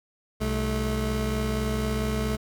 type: tone pair together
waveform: 25% pulse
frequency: 64.21 / 216.1 Hz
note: C2 / A3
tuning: -32 / -31 cents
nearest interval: octave + major sixth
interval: 2101 cents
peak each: -24 dBFS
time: 0.4-2.37 s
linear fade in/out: 20 ms
effects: none